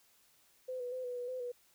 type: tone with pitch steps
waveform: sine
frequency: 511 / 491.3 / 511 / 493.1 / 489.2 / 510 / 488.3 Hz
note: C5 / B4 / C5 / B4 / B4 / C5 / B4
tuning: -41 / -9 / -41 / -3 / -16 / -44 / -20 cents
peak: -37 dBFS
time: 0.68-1.52 s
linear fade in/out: 10 ms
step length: 120 ms
effects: white hiss -68 dBFS RMS until 1.74 s